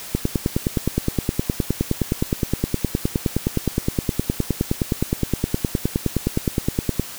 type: click train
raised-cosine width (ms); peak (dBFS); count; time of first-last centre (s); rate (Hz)
3; -5; 67; 0.15-6.996; 9.64
effects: white hiss -35 dBFS RMS until 7.18 s